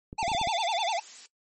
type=clicks; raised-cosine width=3 ms; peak=-26 dBFS; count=7; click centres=0.129 / 0.229 / 0.28 / 0.317 / 0.349 / 0.414 / 0.473 s
type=tone with vibrato; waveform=square; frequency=785 Hz; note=G5; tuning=2 cents sharp; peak=-27 dBFS; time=0.18-1 s; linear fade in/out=10 ms; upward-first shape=sine; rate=10 Hz; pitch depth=270 cents each way
type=tone with tremolo; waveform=sine; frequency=3524 Hz; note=A7; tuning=2 cents sharp; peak=-30 dBFS; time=0.27-0.94 s; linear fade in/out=50 ms; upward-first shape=square; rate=15 Hz; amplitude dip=65%
type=noise; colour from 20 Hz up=blue; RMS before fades=-42 dBFS; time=0.6-1.26 s; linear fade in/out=0 ms
effects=noise-tail reverb RT60 0.1 s tail -20 dB re dry + MP3 32 kbps